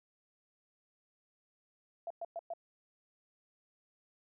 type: tone bursts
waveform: sine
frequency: 676 Hz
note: E5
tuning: 43 cents sharp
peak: -37 dBFS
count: 4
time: 2.07-2.536 s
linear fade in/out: 2 ms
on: 34 ms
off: 110 ms
effects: none